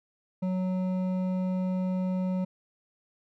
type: tone with hard clipping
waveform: sine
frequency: 185 Hz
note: F#3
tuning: in tune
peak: -28 dBFS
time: 0.42-2.45 s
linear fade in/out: 10 ms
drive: 9 dB
effects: none